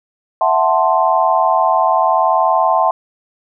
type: chord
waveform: sine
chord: F# half-diminished seventh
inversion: third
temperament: equal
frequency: 659.3 / 740 / 880 / 1046.5 Hz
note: E5 / F#5 / A5 / C6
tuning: 0 / 0 / 0 / 0 cents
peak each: -16 dBFS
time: 0.41-2.91 s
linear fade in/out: 2 ms
effects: none